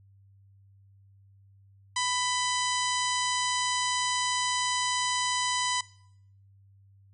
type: harmonic tone with a mistuned harmonic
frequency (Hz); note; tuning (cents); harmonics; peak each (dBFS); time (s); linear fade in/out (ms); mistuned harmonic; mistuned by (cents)
993; B5; +9; 1 / 2 / 3 / 4 / 5 / 6 / 7 / 8 / 9; -30 / -33 / -35 / -36 / -37 / -38 / -38 / -39 / -40; 1.96-5.81; 5; 3; +43
effects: noise-tail reverb RT60 0.7 s tail -21 dB re dry + added 98 Hz sine -55 dBFS peak until 7.13 s